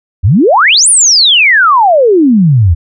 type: exponential two-way sweep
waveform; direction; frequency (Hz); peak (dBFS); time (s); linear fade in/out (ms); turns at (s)
sine; up then down; 77.4 to 10000 to 77.4; -3; 0.23-2.75; 20; 0.89
effects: none